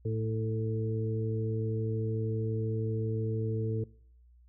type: harmonic tone with a mistuned harmonic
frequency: 110.9 Hz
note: A2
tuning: 14 cents sharp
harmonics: 1 / 2 / 3 / 4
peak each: -30 / -41 / -41 / -35 dBFS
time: 0.05-3.84 s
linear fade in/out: 5 ms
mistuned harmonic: 3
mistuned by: -17 cents
effects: noise-tail reverb RT60 0.6 s tail -23 dB re dry + added 60 Hz sine -56 dBFS peak until 4.48 s